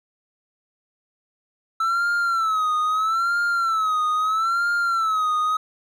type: tone with vibrato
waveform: triangle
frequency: 1318.5 Hz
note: E6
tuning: in tune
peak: -17 dBFS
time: 1.8-5.57 s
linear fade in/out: 5 ms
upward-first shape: sine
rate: 0.77 Hz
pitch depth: 110 cents each way
effects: none